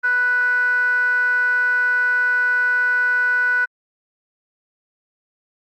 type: tone with band-pass filter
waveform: 15% pulse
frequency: 493.9 Hz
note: B4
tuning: in tune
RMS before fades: -18 dBFS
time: 0.03-3.66 s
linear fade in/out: 20 ms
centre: 1500 Hz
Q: 10
effects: Opus 48 kbps